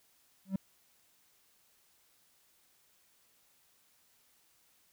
triangle tone with exponential growth, 192.3 Hz, G3, 33 cents flat, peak -24 dBFS, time 0.45-0.56 s, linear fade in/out 5 ms, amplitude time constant 23 ms, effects white hiss -69 dBFS RMS until 4.92 s

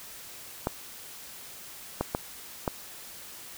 clicks, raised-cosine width 1 ms, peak -12 dBFS, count 4, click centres 0.671 / 2.01 / 2.149 / 2.678 s, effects white hiss -45 dBFS RMS until 3.57 s

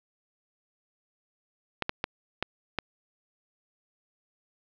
clicks, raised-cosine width 0.3 ms, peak -11 dBFS, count 5, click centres 1.823 / 1.894 / 2.041 / 2.426 / 2.787 s, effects low-pass 5000 Hz 12 dB/octave + 8-bit

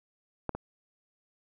clicks, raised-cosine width 1 ms, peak -16 / -21 dBFS, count 2, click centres 0.493 / 0.55 s, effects none

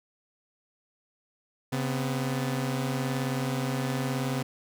sawtooth tone pair together, 134.51 / 250 Hz, C3 / B3, +48 / +21 cents, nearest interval major seventh, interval 1073 cents, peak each -25 / -28 dBFS, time 1.72-4.43 s, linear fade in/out 10 ms, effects none

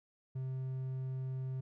triangle tone, 130.81 Hz, C3, in tune, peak -34 dBFS, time 0.35-1.61 s, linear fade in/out 10 ms, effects none

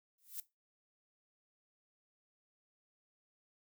violet noise with exponential growth, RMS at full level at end -39 dBFS, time 0.18-0.4 s, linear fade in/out 2 ms, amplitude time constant 46 ms, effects noise-tail reverb RT60 0.2 s tail -17 dB re dry

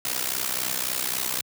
white noise with amplitude modulation, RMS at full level -24 dBFS, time 0.05-1.41 s, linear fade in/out 2 ms, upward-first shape sine, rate 63.7 Hz, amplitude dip 85%, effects high-pass 100 Hz 12 dB/octave

